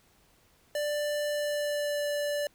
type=tone with pitch glide; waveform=square; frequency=590 to 583.9 Hz; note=D5 to D5; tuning=+8 to -10 cents; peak=-29 dBFS; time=0.75-2.47 s; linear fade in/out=2 ms; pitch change=-18 cents; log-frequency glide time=1.31-2.08 s; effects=pink hiss -64 dBFS RMS until 2.54 s